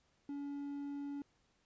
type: tone with quantisation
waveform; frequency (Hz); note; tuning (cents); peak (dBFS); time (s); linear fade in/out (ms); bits
triangle; 284.1; C#4; +43; -38; 0.29-1.22; 2; 11
effects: pink hiss -75 dBFS RMS until 1.65 s + resampled to 16000 Hz